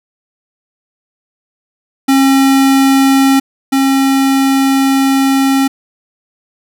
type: tone pair in turn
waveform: square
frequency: 270 / 270 Hz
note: C#4 / C#4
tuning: -45 / -45 cents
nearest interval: unison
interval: 0 cents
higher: neither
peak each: -7 / -9 dBFS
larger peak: first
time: 2.08-3.4 / 3.72-5.68 s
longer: second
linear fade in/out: 10 ms
effects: none